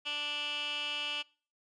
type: tone with band-pass filter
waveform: 15% pulse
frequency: 293.7 Hz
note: D4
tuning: in tune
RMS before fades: -36 dBFS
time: 0.05-1.23 s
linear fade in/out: 20 ms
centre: 2900 Hz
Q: 4.4
effects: noise-tail reverb RT60 0.4 s tail -24 dB re dry + resampled to 22050 Hz